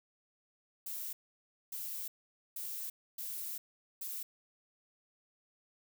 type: noise bursts at uneven times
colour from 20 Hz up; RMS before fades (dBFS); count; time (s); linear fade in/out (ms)
violet; -41; 5; 0.86-1.13 / 1.72-2.08 / 2.56-2.9 / 3.18-3.58 / 4.01-4.23; 5
effects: none